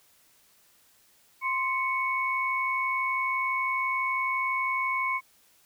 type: tone pair together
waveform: sine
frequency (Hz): 1045 / 2217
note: C6 / C#7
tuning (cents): -2 / 0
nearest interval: octave + minor second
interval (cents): 1302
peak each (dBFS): -28 / -28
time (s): 1.41-5.21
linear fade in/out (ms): 50
effects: white hiss -62 dBFS RMS until 5.65 s